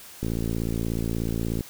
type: click train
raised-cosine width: 3 ms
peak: -15 dBFS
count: 79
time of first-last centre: 0.23-1.608 s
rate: 56.6 Hz
effects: white hiss -45 dBFS RMS until 1.69 s